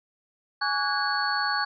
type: tone cluster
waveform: sine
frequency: 836 / 1132 / 1469 / 1646 / 4423 Hz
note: G#5 / C#6 / F#6 / G#6 / C#8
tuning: +11 / +36 / -13 / -16 / -5 cents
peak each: -30 dBFS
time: 0.61-1.65 s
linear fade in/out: 10 ms
effects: none